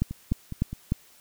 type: two click trains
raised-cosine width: 5 ms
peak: -21 / -11 dBFS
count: 4 / 4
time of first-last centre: 0.11-0.73 / 0.02-0.921 s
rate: 4.84 / 3.33 Hz
effects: white hiss -56 dBFS RMS until 1.2 s

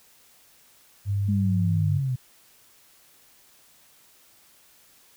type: tone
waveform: sine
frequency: 100.1 Hz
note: G2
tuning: 37 cents sharp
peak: -22 dBFS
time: 1.05-2.01 s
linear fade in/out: 50 ms
type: linear sweep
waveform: sine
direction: down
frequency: 206.9 to 123.47 Hz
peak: -23 dBFS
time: 1.28-2.16 s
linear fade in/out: 10 ms
effects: white hiss -57 dBFS RMS until 5.16 s

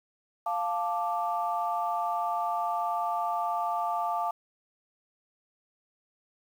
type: chord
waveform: sine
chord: D minor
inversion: first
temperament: equal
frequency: 698.5 / 880 / 1174.7 Hz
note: F5 / A5 / D6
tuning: 0 / 0 / 0 cents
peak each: -30 / -31 / -32 dBFS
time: 0.46-4.31 s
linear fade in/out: 5 ms
effects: tanh soft clip ceiling -17 dBFS + 9-bit

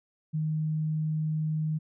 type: tone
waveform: sine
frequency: 155.56 Hz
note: D#3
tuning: in tune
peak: -26 dBFS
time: 0.33-1.79 s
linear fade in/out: 20 ms
effects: none

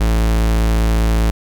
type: tone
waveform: 45% pulse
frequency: 55 Hz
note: A1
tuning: in tune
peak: -12 dBFS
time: 0-1.31 s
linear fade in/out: 10 ms
effects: none

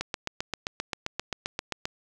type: click train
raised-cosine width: 0.2 ms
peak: -12 dBFS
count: 15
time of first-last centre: 0.01-1.855 s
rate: 7.59 Hz
effects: none

